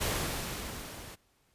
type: noise with level ramp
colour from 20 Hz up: pink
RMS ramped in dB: -30 to -47 dBFS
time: 0-1.16 s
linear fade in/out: 20 ms
effects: pink hiss -70 dBFS RMS until 1.54 s + resampled to 32000 Hz